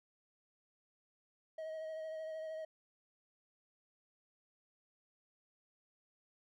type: tone with vibrato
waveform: triangle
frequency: 634 Hz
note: D#5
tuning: 32 cents sharp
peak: -39 dBFS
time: 1.58-2.65 s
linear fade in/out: 5 ms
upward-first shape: sine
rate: 13 Hz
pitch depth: 21 cents each way
effects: none